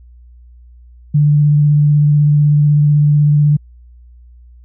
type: tone with vibrato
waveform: sine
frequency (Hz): 147.6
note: D3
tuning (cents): +9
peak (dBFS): -7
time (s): 1.14-3.57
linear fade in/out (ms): 10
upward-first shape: triangle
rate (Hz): 16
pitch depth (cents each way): 17
effects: added 60 Hz sine -38 dBFS peak until 4.64 s